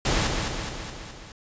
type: noise with echo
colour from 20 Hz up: pink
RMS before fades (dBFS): -23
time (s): 0.05-0.27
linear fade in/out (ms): 2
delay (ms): 210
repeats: 5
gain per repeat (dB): -4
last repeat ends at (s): 1.32
effects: resampled to 16000 Hz